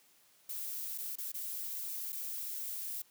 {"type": "noise with dropouts", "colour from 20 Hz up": "violet", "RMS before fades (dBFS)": -40, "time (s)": [0.49, 3.02], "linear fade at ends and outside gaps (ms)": 5, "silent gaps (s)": [[0.979, 0.983], [1.156, 1.182], [1.319, 1.342], [2.123, 2.127]], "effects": ["white hiss -66 dBFS RMS until 3.1 s", "high-pass 100 Hz 12 dB/octave"]}